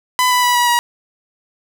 sawtooth tone with pitch steps, 1003 / 991.5 / 980.1 / 968.8 / 957.7 Hz, B5 / B5 / B5 / B5 / A#5, +26 / +7 / -13 / -34 / +46 cents, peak -8 dBFS, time 0.19-0.79 s, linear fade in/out 0 ms, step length 120 ms, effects none

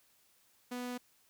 sawtooth tone, 246.9 Hz, B3, in tune, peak -34 dBFS, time 0.71-0.98 s, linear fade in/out 10 ms, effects white hiss -69 dBFS RMS until 1.29 s

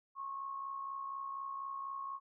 sine tone with amplitude modulation, 1093 Hz, C#6, 25 cents flat, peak -37 dBFS, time 0.15-2.2 s, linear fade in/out 50 ms, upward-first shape sine, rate 64.1 Hz, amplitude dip 50%, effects none

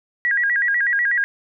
sine tone with vibrato, 1773 Hz, A6, 13 cents sharp, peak -16 dBFS, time 0.25-1.24 s, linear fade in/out 0 ms, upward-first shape square, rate 8.1 Hz, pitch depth 150 cents each way, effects none

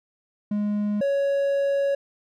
triangle tone pair in turn, 207.6 / 557.4 Hz, G#3 / C#5, 0 / +9 cents, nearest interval octave + perfect fourth, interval 1709 cents, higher second, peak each -20 / -18 dBFS, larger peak second, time 0.51-1.01 / 1.01-1.95 s, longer second, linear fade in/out 5 ms, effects none

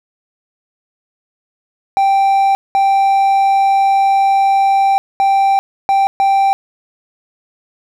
triangle tone bursts at uneven times, 784 Hz, G5, in tune, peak -7 dBFS, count 5, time 1.97-2.55 / 2.75-4.98 / 5.2-5.59 / 5.89-6.07 / 6.2-6.53 s, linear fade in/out 0 ms, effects none

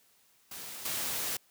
white noise with level steps, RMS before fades -43 / -34 dBFS, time 0.51-1.37 s, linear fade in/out 5 ms, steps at 0.85 s, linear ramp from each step 5 ms, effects white hiss -66 dBFS RMS until 1.5 s + high-pass 80 Hz 12 dB/octave

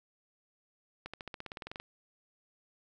accelerating click train, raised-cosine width 0.3 ms, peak -25 dBFS, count 14, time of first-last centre 1.06-1.8 s, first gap 76 ms, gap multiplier 0.95, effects none

